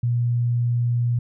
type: tone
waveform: sine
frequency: 120 Hz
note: B2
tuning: 49 cents flat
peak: -18 dBFS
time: 0.03-1.19 s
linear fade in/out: 5 ms
effects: none